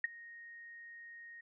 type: tone with ADSR envelope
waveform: sine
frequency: 1864.7 Hz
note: A#6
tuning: in tune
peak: -27 dBFS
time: 0.04-1.41 s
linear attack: 3 ms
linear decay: 18 ms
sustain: -22 dB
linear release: 7 ms
effects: none